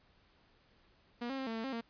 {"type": "tone with pitch steps", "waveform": "sawtooth", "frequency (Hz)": [239.4, 269.2, 265.5, 225.8, 224.4, 267.7, 230.7], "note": ["A#3", "C4", "C4", "A3", "A3", "C4", "A#3"], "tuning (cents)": [46, 49, 25, 45, 34, 40, -18], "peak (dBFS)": -33, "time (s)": [1.21, 1.812], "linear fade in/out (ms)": 10, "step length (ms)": 86, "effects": ["pink hiss -68 dBFS RMS until 1.89 s", "resampled to 11025 Hz"]}